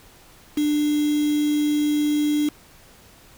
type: tone with quantisation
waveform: sine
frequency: 297.2 Hz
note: D4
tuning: 21 cents sharp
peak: -18 dBFS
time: 0.57-2.49 s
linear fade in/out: 5 ms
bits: 5
effects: pink hiss -50 dBFS RMS until 3.37 s